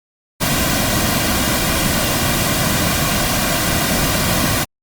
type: noise with comb filter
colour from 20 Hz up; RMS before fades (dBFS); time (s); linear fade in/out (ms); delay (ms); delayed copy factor
pink; -17; 0.4-4.65; 20; 2.3; -0.55
effects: Opus 48 kbps